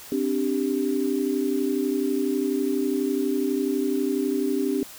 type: chord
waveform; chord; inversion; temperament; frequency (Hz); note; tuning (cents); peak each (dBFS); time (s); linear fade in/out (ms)
sine; C suspended second; none; equal; 261.6 / 293.7 / 392; C4 / D4 / G4; 0 / 0 / 0; -26; 0.12-4.83; 2
effects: white hiss -43 dBFS RMS until 4.98 s